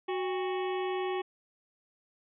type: harmonic tone with a mistuned harmonic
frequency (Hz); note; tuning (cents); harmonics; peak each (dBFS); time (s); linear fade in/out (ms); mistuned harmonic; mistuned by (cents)
370; F#4; 0; 1 / 2 / 3 / 5 / 6 / 7 / 8 / 9; -31 / -37 / -41 / -45 / -47 / -48 / -49 / -50; 0.08-1.22; 10; 2; +140
effects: none